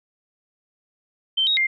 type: tone with pitch steps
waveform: sine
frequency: 3114 / 3778 / 2106 Hz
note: G7 / A#7 / C7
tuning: -12 / +22 / +11 cents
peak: -17 dBFS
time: 1.37-1.67 s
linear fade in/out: 10 ms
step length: 100 ms
effects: none